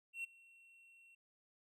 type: tone with ADSR envelope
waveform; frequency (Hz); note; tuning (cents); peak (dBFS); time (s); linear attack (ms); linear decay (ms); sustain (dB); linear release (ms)
triangle; 2722; F7; -45; -37; 0.13-1.15; 110; 12; -23; 6
effects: none